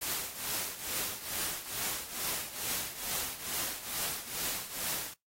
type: noise with tremolo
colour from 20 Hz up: white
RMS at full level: -33 dBFS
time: 0.01-5.14 s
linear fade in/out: 10 ms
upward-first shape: triangle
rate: 2.3 Hz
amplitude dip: 80%
effects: noise-tail reverb RT60 0.2 s tail -26 dB re dry + AAC 48 kbps